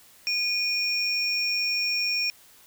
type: tone pair together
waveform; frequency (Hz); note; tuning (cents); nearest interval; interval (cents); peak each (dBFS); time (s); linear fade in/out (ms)
triangle; 2451 / 5498; D#7 / F8; -27 / -28; octave + major second; 1399; -25; 0.27-2.3; 0
effects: white hiss -54 dBFS RMS until 2.66 s